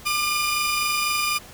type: tone cluster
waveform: sawtooth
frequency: 1197 / 2418 / 2960 / 4979 Hz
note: D6 / D7 / F#7 / D#8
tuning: +33 / +50 / 0 / 0 cents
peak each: -21 / -22 / -29 / -28 dBFS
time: 0.05-1.39 s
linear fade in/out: 20 ms
effects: pink hiss -44 dBFS RMS until 1.53 s